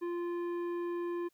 sine tone with tanh clipping, 347 Hz, F4, 11 cents flat, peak -35 dBFS, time 0.01-1.29 s, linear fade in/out 20 ms, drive 11 dB, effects white hiss -75 dBFS RMS until 1.33 s

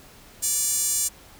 sawtooth tone with high-pass filter, 582 Hz, D5, 16 cents flat, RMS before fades -24 dBFS, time 0.42-1.09 s, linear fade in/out 20 ms, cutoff 7600 Hz, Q 2.6, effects pink hiss -49 dBFS RMS until 1.39 s

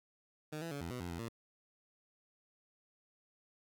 15% pulse tone with pitch steps, 153.2 / 166.6 / 142.3 / 84 / 124.5 / 87.7 / 84.7 / 115.1 Hz, D#3 / E3 / C#3 / E2 / B2 / F2 / E2 / A#2, -27 / +19 / +46 / +33 / +14 / +8 / +48 / -22 cents, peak -34 dBFS, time 0.52-1.288 s, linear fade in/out 10 ms, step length 96 ms, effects none

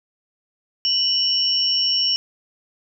sine tone pair together, 2960 / 5473 Hz, F#7 / F8, 0 / -36 cents, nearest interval major seventh, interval 1064 cents, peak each -22 / -18 dBFS, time 0.85-2.16 s, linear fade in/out 0 ms, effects none

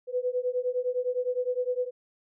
sine beating tone pair, 493.9 / 503.7 Hz, B4 / B4, 0 / +34 cents, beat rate 9.8 Hz, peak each -29 dBFS, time 0.07-1.91 s, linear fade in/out 50 ms, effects none

